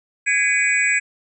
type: tone cluster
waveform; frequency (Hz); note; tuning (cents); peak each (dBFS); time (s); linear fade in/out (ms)
sine; 1665 / 2026 / 2262 / 2462 / 7810; G#6 / B6 / C#7 / D#7 / B8; +4 / +44 / +34 / -19 / -20; -21 / -22 / -21 / -22 / -25; 0.26-1; 20
effects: none